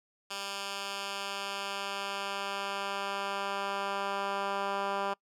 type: tone with band-pass filter sweep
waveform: 10% pulse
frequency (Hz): 198.2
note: G3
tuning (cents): +19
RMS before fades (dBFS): -35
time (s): 0.3-5.14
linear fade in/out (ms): 10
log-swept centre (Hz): 4100 to 1100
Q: 0.73
effects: noise-tail reverb RT60 0.1 s tail -25 dB re dry